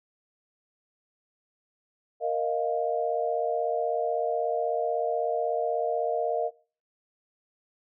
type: chord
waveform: sine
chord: Bb suspended fourth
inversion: none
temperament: equal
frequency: 466.2 / 622.3 / 698.5 Hz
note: Bb4 / Eb5 / F5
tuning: 0 / 0 / 0 cents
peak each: -29 dBFS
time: 2.2-6.51 s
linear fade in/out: 50 ms
effects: noise-tail reverb RT60 0.4 s tail -22 dB re dry